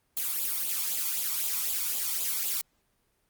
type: noise with flanger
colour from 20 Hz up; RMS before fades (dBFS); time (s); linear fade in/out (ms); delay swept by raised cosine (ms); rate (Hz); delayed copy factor
blue; -30; 0.17-2.61; 0; 0.26 to 0.92; 3.9; +0.6
effects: pink hiss -72 dBFS RMS until 3.29 s + Opus 32 kbps